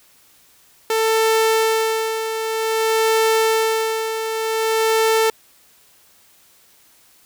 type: tone with tremolo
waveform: sawtooth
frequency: 444.5 Hz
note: A4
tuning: 18 cents sharp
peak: -10 dBFS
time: 0.9-5.3 s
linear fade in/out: 2 ms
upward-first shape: sine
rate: 0.53 Hz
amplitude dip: 60%
effects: white hiss -53 dBFS RMS until 7.25 s